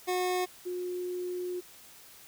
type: tone pair in turn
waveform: 25% pulse / sine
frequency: 364 / 359.4 Hz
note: F#4 / F4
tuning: -28 / +50 cents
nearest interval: unison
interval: 22 cents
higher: first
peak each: -24 / -32 dBFS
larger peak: first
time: 0.07-0.46 / 0.65-1.61 s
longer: second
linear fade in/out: 20 ms
effects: white hiss -53 dBFS RMS until 2.27 s